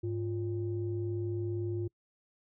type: tone pair together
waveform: sine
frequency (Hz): 103.83 / 349.2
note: G#2 / F4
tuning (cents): 0 / 0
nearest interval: octave + major sixth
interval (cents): 2100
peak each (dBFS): -33 / -34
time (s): 0.03-1.88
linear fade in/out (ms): 10
effects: noise-tail reverb RT60 0.1 s tail -26 dB re dry + tanh soft clip ceiling -24 dBFS